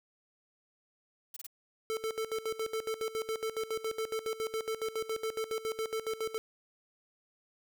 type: noise bursts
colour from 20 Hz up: blue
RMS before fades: -43 dBFS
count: 3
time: 1.34-1.467 s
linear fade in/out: 5 ms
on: 25 ms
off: 26 ms
type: tone with tremolo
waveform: square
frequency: 442.4 Hz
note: A4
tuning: 9 cents sharp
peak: -32 dBFS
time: 1.9-6.38 s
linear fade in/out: 0 ms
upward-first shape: square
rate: 7.2 Hz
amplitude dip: 80%
effects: none